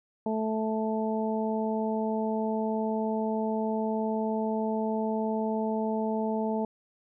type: harmonic tone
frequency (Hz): 219.2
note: A3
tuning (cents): -6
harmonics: 1 / 2 / 3 / 4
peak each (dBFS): -29 / -32 / -34 / -35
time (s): 0.26-6.65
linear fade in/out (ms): 2
effects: none